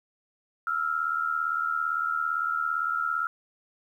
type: tone pair together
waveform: sine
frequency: 1321.3 / 1399 Hz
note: E6 / F6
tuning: +4 / +3 cents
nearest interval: minor second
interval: 99 cents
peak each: -28 dBFS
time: 0.67-3.27 s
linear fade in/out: 2 ms
effects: 10-bit